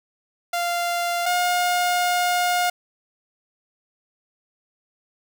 sawtooth tone pair in turn, 695 / 713.3 Hz, F5 / F5, -9 / +36 cents, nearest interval unison, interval 45 cents, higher second, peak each -18 / -15 dBFS, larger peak second, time 0.53-1.26 / 1.26-2.7 s, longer second, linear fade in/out 5 ms, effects none

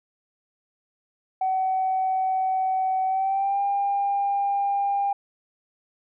sine tone with pitch glide, 756 to 800.5 Hz, F#5 to G5, +37 to +36 cents, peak -20 dBFS, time 1.41-5.13 s, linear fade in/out 5 ms, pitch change +99 cents, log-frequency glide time 3.06-3.61 s, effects tanh soft clip ceiling -16 dBFS

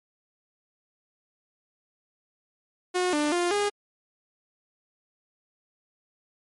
sawtooth tone with pitch steps, 362.2 / 297.3 / 350.5 / 409.8 Hz, F#4 / D4 / F4 / G#4, -37 / +21 / +6 / -23 cents, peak -19 dBFS, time 2.94-3.7 s, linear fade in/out 20 ms, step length 190 ms, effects MP3 48 kbps

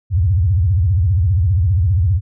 sine tone with vibrato, 89.7 Hz, F2, 47 cents sharp, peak -11 dBFS, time 0.1-2.21 s, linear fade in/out 50 ms, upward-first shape sine, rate 15 Hz, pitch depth 300 cents each way, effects none

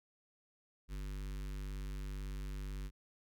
square tone with notch filter, 49 Hz, G1, in tune, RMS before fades -42 dBFS, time 0.88-2.91 s, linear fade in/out 50 ms, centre 680 Hz, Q 0.74, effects none

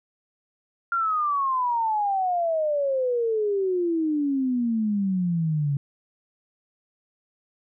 sine exponential sweep, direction down, 1396.9 to 138.59 Hz, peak -21 dBFS, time 0.92-5.77 s, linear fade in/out 2 ms, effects none

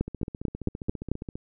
two click trains, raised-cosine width 3 ms, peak -12 / -22 dBFS, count 6 / 20, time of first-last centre 0.01-1.116 / 0.08-1.355 s, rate 4.52 / 14.9 Hz, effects none

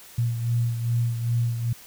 sine beating tone pair, 117.7 / 120.2 Hz, A#2 / B2, +17 / -46 cents, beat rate 2.5 Hz, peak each -22 / -30 dBFS, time 0.18-1.73 s, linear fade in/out 5 ms, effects white hiss -47 dBFS RMS until 1.86 s

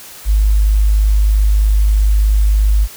sine tone, 51.6 Hz, G#1, 10 cents flat, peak -8 dBFS, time 0.25-2.88 s, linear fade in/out 50 ms, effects white hiss -35 dBFS RMS until 2.96 s

